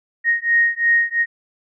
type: beating tone pair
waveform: sine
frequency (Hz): 1864.7 / 1867.6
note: A#6 / A#6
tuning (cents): 0 / +3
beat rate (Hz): 2.9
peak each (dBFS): -17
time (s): 0.24-1.26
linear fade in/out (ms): 50
effects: none